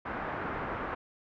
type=low-pass noise; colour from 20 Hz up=white; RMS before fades=-36 dBFS; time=0.05-0.95 s; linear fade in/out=10 ms; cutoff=1600 Hz; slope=24 dB/octave; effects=none